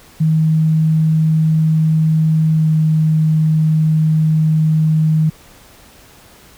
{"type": "tone with pitch glide", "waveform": "sine", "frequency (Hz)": [158.1, 156.83], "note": ["D#3", "D#3"], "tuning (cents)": [28, 14], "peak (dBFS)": -10, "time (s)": [0.2, 5.3], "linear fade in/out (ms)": 10, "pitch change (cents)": -14, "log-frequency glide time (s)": [2.52, 2.71], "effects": ["pink hiss -44 dBFS RMS until 6.57 s"]}